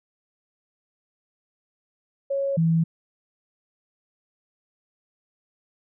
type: tone pair in turn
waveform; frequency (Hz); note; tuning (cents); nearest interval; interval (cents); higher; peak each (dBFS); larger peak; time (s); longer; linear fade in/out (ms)
sine; 552 / 164.11; C#5 / E3; -7 / -7; octave + major sixth; 2100; first; -22 / -17; second; 2.3-2.57 / 2.57-2.84; neither; 10
effects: none